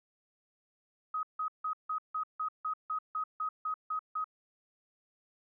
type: tone bursts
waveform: sine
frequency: 1261 Hz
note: D#6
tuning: 23 cents sharp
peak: -31 dBFS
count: 13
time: 1.14-4.243 s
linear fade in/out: 5 ms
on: 91 ms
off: 160 ms
effects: none